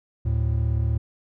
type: tone pair together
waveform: triangle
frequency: 74.8 / 111.04 Hz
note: D2 / A2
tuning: +32 / +16 cents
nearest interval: perfect fifth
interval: 684 cents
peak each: -21 dBFS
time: 0.25-0.98 s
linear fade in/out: 10 ms
effects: none